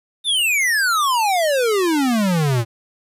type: exponential sweep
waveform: square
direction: down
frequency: 3674 to 110.6 Hz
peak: -16 dBFS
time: 0.24-2.65 s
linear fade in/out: 50 ms
effects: resampled to 32000 Hz + 9-bit